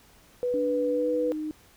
sine tone, 492.5 Hz, B4, 5 cents flat, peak -24 dBFS, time 0.43-1.32 s, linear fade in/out 0 ms
sine tone with pitch glide, 293.7 to 307.6 Hz, D4 to D#4, 0 to -20 cents, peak -29 dBFS, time 0.54-1.51 s, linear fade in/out 0 ms, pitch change +80 cents, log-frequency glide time 0.91-1.09 s
effects pink hiss -57 dBFS RMS until 1.76 s

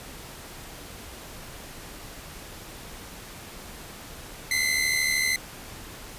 sawtooth tone pair together, 2020 / 2093 Hz, B6 / C7, +39 / 0 cents, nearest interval minor second, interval 61 cents, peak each -22 / -22 dBFS, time 4.51-5.36 s, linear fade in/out 2 ms, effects pink hiss -42 dBFS RMS until 6.18 s + resampled to 32000 Hz

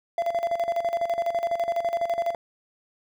triangle tone with tremolo, 681 Hz, F5, 44 cents flat, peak -19 dBFS, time 0.18-2.35 s, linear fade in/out 2 ms, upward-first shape square, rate 12 Hz, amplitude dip 70%, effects none

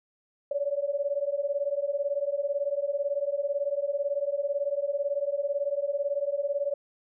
sine beating tone pair, 559 / 577 Hz, C#5 / D5, +14 / -31 cents, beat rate 18 Hz, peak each -29 dBFS, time 0.51-6.74 s, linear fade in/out 5 ms, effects none

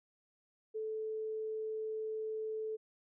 sine tone, 436.7 Hz, A4, 13 cents flat, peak -36 dBFS, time 0.74-2.77 s, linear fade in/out 20 ms, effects none

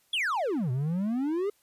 triangle exponential two-way sweep, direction down then up, 3519 to 121.3 to 423.2 Hz, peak -24 dBFS, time 0.13-1.5 s, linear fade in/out 5 ms, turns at 0.71 s, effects white hiss -67 dBFS RMS until 1.62 s + resampled to 32000 Hz

